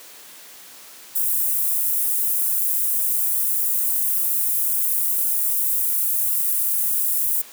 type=high-pass noise; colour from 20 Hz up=white; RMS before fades=-21 dBFS; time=1.15-7.42 s; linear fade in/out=10 ms; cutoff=10000 Hz; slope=24 dB/octave; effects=white hiss -43 dBFS RMS until 7.52 s + high-pass 200 Hz 12 dB/octave